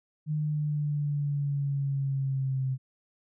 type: linear sweep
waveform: sine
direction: down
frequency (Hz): 152.9 to 130.81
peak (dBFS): -26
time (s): 0.26-2.78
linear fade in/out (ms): 50
effects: none